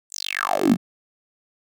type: tone with high-pass filter sweep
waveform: 10% pulse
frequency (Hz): 48.68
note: G1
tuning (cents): -11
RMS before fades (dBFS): -21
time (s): 0.1-0.77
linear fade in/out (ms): 50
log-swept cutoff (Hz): 8700 to 170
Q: 8.2
effects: none